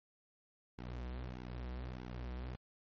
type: tone with flanger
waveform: sawtooth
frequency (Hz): 61.9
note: B1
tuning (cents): +5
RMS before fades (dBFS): -44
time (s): 0.78-2.56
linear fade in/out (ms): 5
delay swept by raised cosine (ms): 1.6 to 7.5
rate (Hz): 1.6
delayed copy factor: -0.9
effects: low-pass 4000 Hz 12 dB/octave + MP3 32 kbps